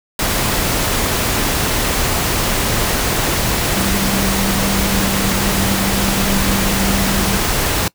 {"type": "tone in noise", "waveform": "sine", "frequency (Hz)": 195.6, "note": "G3", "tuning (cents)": -4, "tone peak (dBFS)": -19, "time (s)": [3.76, 7.37], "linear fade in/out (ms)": 2, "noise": "pink", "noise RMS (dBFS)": -17, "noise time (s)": [0.19, 7.88], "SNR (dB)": -5, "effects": ["noise-tail reverb RT60 0.1 s tail -22 dB re dry"]}